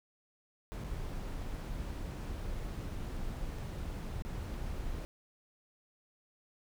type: noise with dropouts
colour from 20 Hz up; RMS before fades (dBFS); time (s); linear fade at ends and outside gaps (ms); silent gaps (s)
brown; -39; 0.72-5.05; 0; 0.838-0.844 / 3.586-3.59 / 4.222-4.25
effects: none